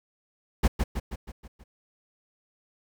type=noise with echo; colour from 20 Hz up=brown; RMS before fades=-20 dBFS; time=0.63-0.68 s; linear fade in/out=10 ms; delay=160 ms; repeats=6; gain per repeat=-5 dB; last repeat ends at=1.64 s; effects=none